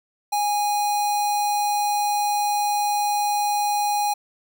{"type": "tone with notch filter", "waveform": "square", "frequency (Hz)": 825, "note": "G#5", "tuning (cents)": -12, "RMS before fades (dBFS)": -22, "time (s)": [0.32, 4.14], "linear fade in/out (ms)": 10, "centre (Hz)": 1900, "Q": 0.77, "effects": []}